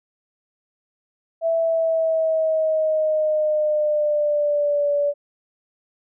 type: tone with pitch glide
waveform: sine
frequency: 659.3 to 577.3 Hz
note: E5 to D5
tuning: 0 to -30 cents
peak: -17 dBFS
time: 1.41-5.14 s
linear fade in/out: 50 ms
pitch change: -230 cents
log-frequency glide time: 1.59-4.91 s
effects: none